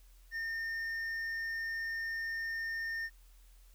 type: tone with hard clipping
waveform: triangle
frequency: 1819 Hz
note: A#6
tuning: 43 cents flat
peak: -36 dBFS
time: 0.31-3.1 s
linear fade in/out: 50 ms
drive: 7 dB
effects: added 42 Hz sine -56 dBFS peak until 3.74 s + white hiss -68 dBFS RMS until 3.74 s